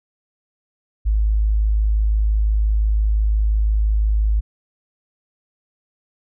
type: tone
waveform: sine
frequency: 52.9 Hz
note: G#1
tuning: 33 cents sharp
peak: -14 dBFS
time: 1.05-4.41 s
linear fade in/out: 20 ms
effects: none